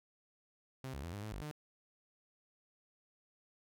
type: tone with pitch steps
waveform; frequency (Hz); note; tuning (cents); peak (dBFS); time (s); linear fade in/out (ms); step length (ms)
sawtooth; 131.6 / 68.4 / 85 / 101.7 / 107.8 / 49.16 / 150.5; C3 / C#2 / F2 / G#2 / A2 / G1 / D3; +10 / -23 / -46 / -36 / -35 / +6 / +43; -38; 0.84-1.512; 0; 96
effects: none